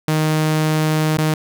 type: tone with dropouts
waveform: sawtooth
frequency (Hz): 155.56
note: D#3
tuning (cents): 0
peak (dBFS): -11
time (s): 0.08-1.34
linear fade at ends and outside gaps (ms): 2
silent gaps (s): 1.171-1.184
effects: none